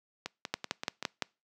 two click trains, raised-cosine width 0.2 ms, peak -12 / -18 dBFS, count 5 / 5, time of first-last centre 0.54-1.223 / 0.26-1.026 s, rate 5.86 / 5.22 Hz, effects noise-tail reverb RT60 0.3 s tail -26 dB re dry + high-pass 150 Hz 12 dB/octave

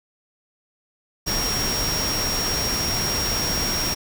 sine tone in noise, 5588 Hz, F8, in tune, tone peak -24 dBFS, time 1.26-3.95 s, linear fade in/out 20 ms, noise pink, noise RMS -26 dBFS, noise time 1.26-3.95 s, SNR -1 dB, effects none

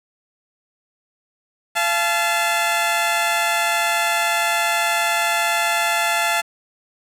15% pulse tone pair together, 684.8 / 866 Hz, F5 / A5, -34 / -28 cents, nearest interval major third, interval 406 cents, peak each -14 dBFS, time 1.75-6.42 s, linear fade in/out 20 ms, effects resampled to 32000 Hz + 7-bit

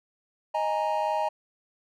triangle chord, D# suspended fourth, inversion none, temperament just, 622.3 / 829.7 / 933.4 Hz, D#5 / G#5 / A#5, 0 / -2 / +2 cents, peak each -27 dBFS, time 0.54-1.29 s, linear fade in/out 10 ms, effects none

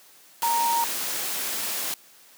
sine tone in noise, 932.3 Hz, A#5, in tune, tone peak -21 dBFS, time 0.43-0.84 s, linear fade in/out 0 ms, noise white, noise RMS -29 dBFS, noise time 0.42-1.94 s, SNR +5 dB, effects white hiss -53 dBFS RMS until 2.37 s + high-pass 200 Hz 12 dB/octave

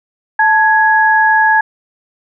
sine tone pair together, 877 / 1667.6 Hz, A5 / G#6, -6 / +7 cents, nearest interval major seventh, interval 1113 cents, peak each -10 dBFS, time 0.39-1.61 s, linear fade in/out 5 ms, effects none

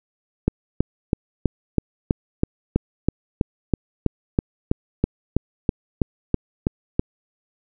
click train, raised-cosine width 3 ms, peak -4 dBFS, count 21, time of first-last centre 0.48-6.995 s, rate 3.07 Hz, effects none

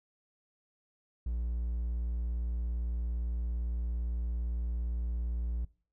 triangle tone, 58.8 Hz, A#1, 16 cents sharp, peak -29 dBFS, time 1.26-5.65 s, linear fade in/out 5 ms, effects noise-tail reverb RT60 0.4 s tail -21 dB re dry

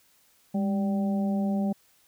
harmonic tone with a mistuned harmonic, 194 Hz, G3, 18 cents flat, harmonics 1 / 2 / 3 / 4, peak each -24 / -40 / -36 / -38 dBFS, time 0.54-1.73 s, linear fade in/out 10 ms, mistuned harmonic 1, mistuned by +66 cents, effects white hiss -63 dBFS RMS until 2.07 s

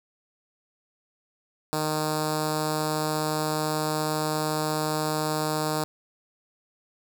5% pulse tone with notch filter, 154.2 Hz, D#3, 15 cents flat, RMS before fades -27 dBFS, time 1.73-5.84 s, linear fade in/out 0 ms, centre 2000 Hz, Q 0.8, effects none

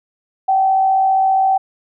sine tone with frequency modulation, 768 Hz, G5, 36 cents flat, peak -11 dBFS, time 0.48-1.58 s, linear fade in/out 10 ms, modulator 55.1 Hz, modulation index 0.29, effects none

